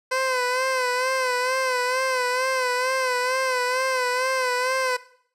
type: tone with vibrato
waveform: 15% pulse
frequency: 510 Hz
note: C5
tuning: 44 cents flat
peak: -15 dBFS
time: 0.11-4.97 s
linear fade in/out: 10 ms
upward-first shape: sine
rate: 2.2 Hz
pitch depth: 53 cents each way
effects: noise-tail reverb RT60 0.6 s tail -19 dB re dry + low-pass 9000 Hz 12 dB/octave